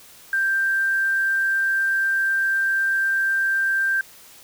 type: tone with quantisation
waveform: sine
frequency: 1576 Hz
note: G6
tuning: 9 cents sharp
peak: -18 dBFS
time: 0.33-4.01 s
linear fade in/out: 2 ms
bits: 7
effects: white hiss -47 dBFS RMS until 4.43 s